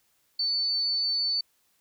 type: tone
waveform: sine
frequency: 4503 Hz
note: C#8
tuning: 26 cents sharp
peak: -24 dBFS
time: 0.39-1.41 s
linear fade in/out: 5 ms
effects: white hiss -69 dBFS RMS until 1.8 s